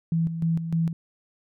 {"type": "tone with tremolo", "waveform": "sine", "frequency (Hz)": 164.81, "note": "E3", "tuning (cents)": 0, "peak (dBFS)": -20, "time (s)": [0.12, 0.93], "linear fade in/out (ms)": 2, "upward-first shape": "square", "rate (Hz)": 3.3, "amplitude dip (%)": 60, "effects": []}